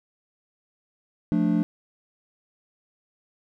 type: chord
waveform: triangle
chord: D minor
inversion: first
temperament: just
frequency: 176.2 / 220.2 / 293.7 Hz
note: F3 / A3 / D4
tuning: +16 / +2 / 0 cents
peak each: -22 dBFS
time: 1.32-1.63 s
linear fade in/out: 0 ms
effects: none